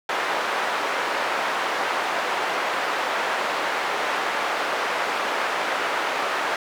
white band-pass noise, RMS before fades -25 dBFS, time 0.09-6.56 s, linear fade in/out 2 ms, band 510 to 1500 Hz, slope 12 dB/octave, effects none

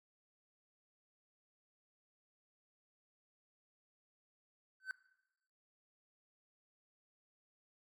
triangle tone with exponential growth, 1529 Hz, G6, 44 cents flat, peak -32 dBFS, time 4.8-4.91 s, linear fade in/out 1 ms, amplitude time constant 22 ms, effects noise-tail reverb RT60 0.9 s tail -19 dB re dry + MP3 96 kbps

